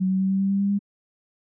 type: tone with pitch steps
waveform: sine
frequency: 187.2 / 189.16 / 191.13 / 193.13 / 195.15 / 197.19 / 199.25 / 201.3 Hz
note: F#3 / F#3 / G3 / G3 / G3 / G3 / G3 / G3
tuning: +20 / +39 / -44 / -26 / -8 / +10 / +28 / +46 cents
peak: -19 dBFS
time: 0-0.792 s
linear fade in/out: 20 ms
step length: 99 ms
effects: none